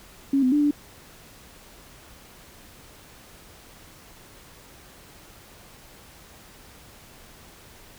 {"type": "tone with pitch steps", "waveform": "sine", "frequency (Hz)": [275.1, 254.9, 294.4, 292], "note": ["C#4", "C4", "D4", "D4"], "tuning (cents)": [-13, -45, 4, -10], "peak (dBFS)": -17, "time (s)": [0.33, 0.71], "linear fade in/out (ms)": 5, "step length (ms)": 95, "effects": ["pink hiss -49 dBFS RMS until 7.98 s"]}